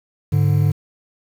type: tone pair together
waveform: triangle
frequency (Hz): 103.82 / 146.83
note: G#2 / D3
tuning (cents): 0 / 0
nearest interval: tritone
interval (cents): 600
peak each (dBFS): -14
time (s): 0.32-0.72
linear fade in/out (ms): 10
effects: 7-bit